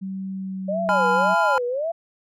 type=tone with pitch glide; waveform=sine; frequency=191.5 to 186.8 Hz; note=G3 to F#3; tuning=-40 to +17 cents; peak=-27 dBFS; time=0.01-1.35 s; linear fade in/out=20 ms; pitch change=-43 cents; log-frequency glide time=0.32-1.03 s
type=tone with vibrato; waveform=sine; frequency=572 Hz; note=D5; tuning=46 cents flat; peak=-22 dBFS; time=0.68-1.92 s; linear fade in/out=10 ms; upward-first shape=sine; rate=1.8 Hz; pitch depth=290 cents each way
type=chord; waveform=triangle; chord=F diminished; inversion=first; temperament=just; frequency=838.1 / 1005.8 / 1396.9 Hz; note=Ab5 / Cb6 / F6; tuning=+16 / +31 / 0 cents; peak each=-20 dBFS; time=0.89-1.58 s; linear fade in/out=0 ms
effects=none